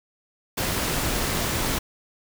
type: noise with amplitude modulation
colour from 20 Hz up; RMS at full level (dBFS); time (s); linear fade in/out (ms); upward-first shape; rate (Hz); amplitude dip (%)
pink; -24; 0.57-1.79; 10; sine; 235; 30
effects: none